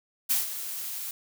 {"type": "noise with ADSR envelope", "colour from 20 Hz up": "blue", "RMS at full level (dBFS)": -23, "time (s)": [0.29, 1.11], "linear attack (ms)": 21, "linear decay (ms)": 150, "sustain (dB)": -12, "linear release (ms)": 3, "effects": []}